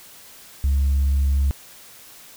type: tone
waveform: sine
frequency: 69.1 Hz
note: C#2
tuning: 5 cents flat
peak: -14 dBFS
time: 0.64-1.51 s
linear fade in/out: 0 ms
effects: tanh soft clip ceiling -14 dBFS + white hiss -45 dBFS RMS until 2.36 s